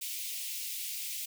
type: high-pass noise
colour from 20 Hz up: white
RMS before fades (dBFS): -38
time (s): 0.01-1.26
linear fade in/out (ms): 10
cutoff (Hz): 2200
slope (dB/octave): 48
effects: none